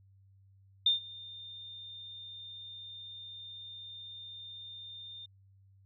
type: tone with ADSR envelope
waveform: sine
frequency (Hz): 3618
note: A7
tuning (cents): +48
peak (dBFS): -21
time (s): 0.86-5.26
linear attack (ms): 4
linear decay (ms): 130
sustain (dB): -23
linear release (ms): 6
effects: added 97 Hz sine -59 dBFS peak until 5.85 s